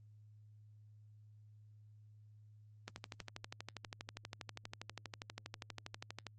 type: click train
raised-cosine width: 0.2 ms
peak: -27 dBFS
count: 43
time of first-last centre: 2.88-6.267 s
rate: 12.4 Hz
effects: added 106 Hz sine -58 dBFS peak until 6.38 s + Opus 24 kbps